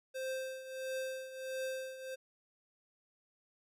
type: tone with tremolo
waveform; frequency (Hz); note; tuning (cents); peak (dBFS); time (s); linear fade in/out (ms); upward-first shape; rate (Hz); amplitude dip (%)
square; 523.3; C5; 0; -36; 0.14-2.16; 20; triangle; 1.5; 75
effects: resampled to 32000 Hz